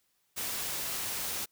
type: noise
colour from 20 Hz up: white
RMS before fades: -35 dBFS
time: 0.36-1.46 s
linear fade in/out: 20 ms
effects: white hiss -74 dBFS RMS until 1.51 s